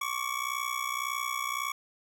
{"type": "ring-modulated tone", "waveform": "25% pulse", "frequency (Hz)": 1125, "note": "C#6", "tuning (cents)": 25, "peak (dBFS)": -24, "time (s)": [0.01, 1.72], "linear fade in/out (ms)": 5, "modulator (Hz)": 30.9, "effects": []}